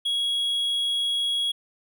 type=tone; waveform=triangle; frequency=3322 Hz; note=G#7; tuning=in tune; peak=-21 dBFS; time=0.05-1.52 s; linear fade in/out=10 ms; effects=none